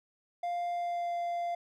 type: tone with pitch glide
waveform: triangle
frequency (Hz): 699 to 693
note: F5 to F5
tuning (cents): +1 to -14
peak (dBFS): -29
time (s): 0.43-1.55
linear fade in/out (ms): 5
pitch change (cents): -15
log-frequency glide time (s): 0.72-1.15
effects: none